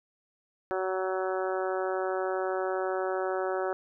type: harmonic tone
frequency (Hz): 187.6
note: F#3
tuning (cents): +24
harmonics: 2 / 3 / 4 / 5 / 6 / 7 / 8 / 9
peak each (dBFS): -31 / -33 / -35 / -41 / -43 / -39 / -41 / -46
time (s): 0.71-3.73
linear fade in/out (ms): 0
effects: none